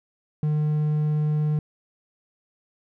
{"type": "tone", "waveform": "triangle", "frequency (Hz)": 151.4, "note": "D#3", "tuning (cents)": -47, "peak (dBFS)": -18, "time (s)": [0.43, 1.59], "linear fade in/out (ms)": 2, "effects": []}